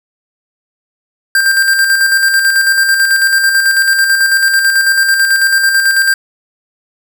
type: tone with tremolo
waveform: square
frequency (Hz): 1575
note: G6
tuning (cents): +8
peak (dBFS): -7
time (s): 1.35-6.14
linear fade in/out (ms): 2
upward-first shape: square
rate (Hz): 9.1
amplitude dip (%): 40
effects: none